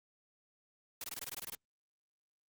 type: noise bursts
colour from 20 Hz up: white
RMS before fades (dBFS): -42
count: 11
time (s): 1.01-1.55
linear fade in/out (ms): 2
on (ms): 30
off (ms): 21
effects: Opus 48 kbps